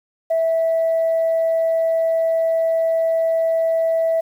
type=tone; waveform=sine; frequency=655 Hz; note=E5; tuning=11 cents flat; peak=-14 dBFS; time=0.3-4.21 s; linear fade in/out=10 ms; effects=tanh soft clip ceiling -12 dBFS + 8-bit